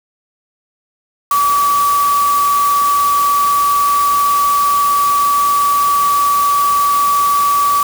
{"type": "tone in noise", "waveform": "sine", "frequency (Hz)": 1146, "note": "D6", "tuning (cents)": -43, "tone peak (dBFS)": -10, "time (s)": [1.31, 7.83], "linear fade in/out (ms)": 2, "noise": "white", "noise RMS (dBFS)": -24, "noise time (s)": [1.31, 7.83], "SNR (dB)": 11, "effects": []}